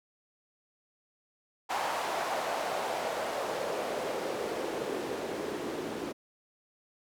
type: noise with band-pass filter sweep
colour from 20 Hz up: white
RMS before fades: -34 dBFS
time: 1.69-6.13 s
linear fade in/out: 20 ms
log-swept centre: 830 to 320 Hz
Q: 2.2
effects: none